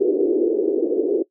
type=band-pass noise; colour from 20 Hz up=white; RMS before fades=-19 dBFS; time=0-1.23 s; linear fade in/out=10 ms; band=320 to 440 Hz; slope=48 dB/octave; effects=noise-tail reverb RT60 0.1 s tail -19 dB re dry